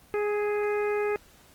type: harmonic tone with a mistuned harmonic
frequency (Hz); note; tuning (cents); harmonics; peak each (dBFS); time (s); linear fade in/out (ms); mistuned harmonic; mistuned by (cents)
415.3; G#4; 0; 1 / 2 / 3 / 4 / 5 / 6; -25 / -36 / -38 / -39 / -39 / -41; 0.14-1.16; 0; 3; +20
effects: pink hiss -56 dBFS RMS until 1.54 s + Opus 24 kbps